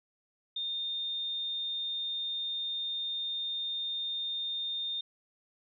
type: tone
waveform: sine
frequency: 3640 Hz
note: A#7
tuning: 42 cents flat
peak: -32 dBFS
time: 0.56-5.01 s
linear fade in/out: 5 ms
effects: none